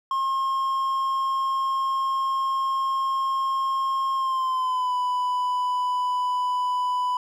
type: tone with pitch glide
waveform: triangle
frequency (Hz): 1072 to 994.5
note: C6 to B5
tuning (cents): +42 to +12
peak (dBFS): -20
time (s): 0.11-7.17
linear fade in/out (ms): 2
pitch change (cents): -130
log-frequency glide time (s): 4.15-4.94
effects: none